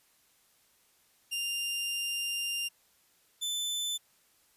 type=tone pair in turn; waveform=sawtooth; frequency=2794 / 3520 Hz; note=F7 / A7; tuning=0 / 0 cents; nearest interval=major third; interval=400 cents; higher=second; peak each=-28 dBFS; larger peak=neither; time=1.31-2.69 / 3.41-3.98 s; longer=first; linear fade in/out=20 ms; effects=white hiss -67 dBFS RMS until 4.56 s + resampled to 32000 Hz

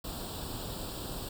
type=noise with comb filter; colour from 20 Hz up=pink; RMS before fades=-39 dBFS; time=0.04-1.29 s; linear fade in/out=5 ms; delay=0.24 ms; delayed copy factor=+0.8; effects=none

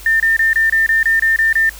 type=tone bursts; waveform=sine; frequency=1800 Hz; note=A6; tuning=39 cents sharp; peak=-10 dBFS; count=10; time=0.06-1.694 s; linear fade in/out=2 ms; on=140 ms; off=26 ms; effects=added 50 Hz sine -35 dBFS peak until 1.79 s + white hiss -37 dBFS RMS until 1.79 s

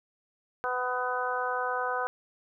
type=harmonic tone; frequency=250.3 Hz; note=B3; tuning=23 cents sharp; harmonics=2 / 3 / 4 / 5 / 6; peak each=-34 / -34 / -34 / -34 / -34 dBFS; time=0.64-2.07 s; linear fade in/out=0 ms; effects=none

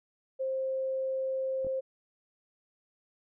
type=tone; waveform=sine; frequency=528 Hz; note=C5; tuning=16 cents sharp; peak=-29 dBFS; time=0.39-1.81 s; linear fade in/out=20 ms
type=clicks; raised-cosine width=2 ms; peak=-31 dBFS; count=2; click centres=1.647 / 1.668 s
effects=none

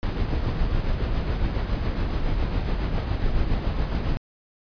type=noise with tremolo; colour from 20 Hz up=brown; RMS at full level=-22 dBFS; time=0.03-4.17 s; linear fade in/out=0 ms; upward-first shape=triangle; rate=7.2 Hz; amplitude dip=45%; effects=resampled to 11025 Hz

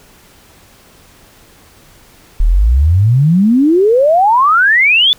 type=exponential sweep; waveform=sine; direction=up; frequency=35.84 to 3545 Hz; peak=-6 dBFS; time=2.4-5.13 s; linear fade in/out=0 ms; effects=pink hiss -44 dBFS RMS until 5.18 s

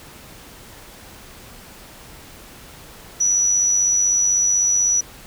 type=tone with amplitude modulation; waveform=sine; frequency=5890 Hz; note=F#8; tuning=9 cents flat; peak=-13 dBFS; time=3.2-5.01 s; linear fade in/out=10 ms; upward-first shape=sine; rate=96 Hz; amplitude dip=35%; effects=pink hiss -42 dBFS RMS until 5.26 s

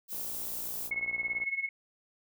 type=noise; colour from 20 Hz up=violet; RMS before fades=-37 dBFS; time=0.08-0.91 s; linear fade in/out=50 ms
type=click train; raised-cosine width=1 ms; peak=-37 dBFS; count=78; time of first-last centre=0.13-1.435 s; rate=59 Hz
type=tone with tremolo; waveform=sine; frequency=2186 Hz; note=C#7; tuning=25 cents flat; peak=-27 dBFS; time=0.91-1.69 s; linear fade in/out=5 ms; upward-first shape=sine; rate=18 Hz; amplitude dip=80%
effects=none

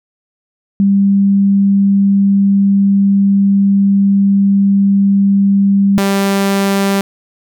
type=tone pair in turn; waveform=sine / sawtooth; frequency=198 / 197.11 Hz; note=G3 / G3; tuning=+18 / +10 cents; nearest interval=unison; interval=8 cents; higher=first; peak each=-7 dBFS; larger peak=neither; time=0.8-5.98 / 5.98-7.01 s; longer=first; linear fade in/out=0 ms; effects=none

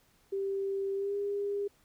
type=tone with pitch glide; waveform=sine; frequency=392 to 404.2 Hz; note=G4 to G#4; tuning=0 to -47 cents; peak=-30 dBFS; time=0.32-1.68 s; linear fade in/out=10 ms; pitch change=+53 cents; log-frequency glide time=0.95-1.15 s; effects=pink hiss -67 dBFS RMS until 1.84 s

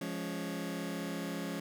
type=chord; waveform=sawtooth; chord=Db major; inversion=first; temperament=just; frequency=173.24 / 207.9 / 277.2 Hz; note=F3 / Ab3 / Db4; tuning=-14 / +2 / 0 cents; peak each=-36 / -37 / -36 dBFS; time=0.01-1.6 s; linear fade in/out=5 ms; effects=none

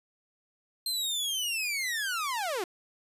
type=linear sweep; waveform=sawtooth; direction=down; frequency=4186 to 335.1 Hz; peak=-26 dBFS; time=0.86-2.64 s; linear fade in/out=2 ms; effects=resampled to 32000 Hz

